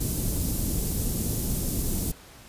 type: band-stop noise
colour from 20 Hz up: pink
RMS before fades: -27 dBFS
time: 0-2.12 s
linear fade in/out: 10 ms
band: 280 to 9000 Hz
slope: 12 dB/octave
effects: pink hiss -49 dBFS RMS until 2.48 s + resampled to 32000 Hz